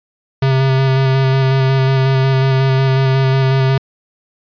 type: tone with vibrato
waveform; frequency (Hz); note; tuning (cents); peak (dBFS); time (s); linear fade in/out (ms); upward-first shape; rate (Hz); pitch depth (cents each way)
square; 133.3; C3; +33; -11; 0.42-3.78; 5; square; 5.5; 14
effects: resampled to 11025 Hz